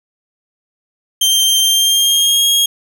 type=tone with pitch glide; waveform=sawtooth; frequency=3153 to 3270 Hz; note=G7 to G#7; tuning=+9 to -28 cents; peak=-7 dBFS; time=1.21-2.66 s; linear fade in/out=5 ms; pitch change=+63 cents; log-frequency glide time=1.62-2.45 s; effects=none